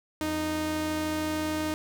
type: tone pair together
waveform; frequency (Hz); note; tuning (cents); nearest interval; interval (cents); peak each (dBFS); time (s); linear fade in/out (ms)
sawtooth; 85.6 / 309.1; F2 / D#4; -34 / -11; octave + minor seventh; 2223; -34 / -24; 0.21-1.74; 0
effects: none